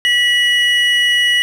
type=tone pair together; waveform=triangle; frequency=1949 / 2917 Hz; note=B6 / F#7; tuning=-23 / -25 cents; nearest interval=perfect fifth; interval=698 cents; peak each=-12 dBFS; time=0.05-1.42 s; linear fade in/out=0 ms; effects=none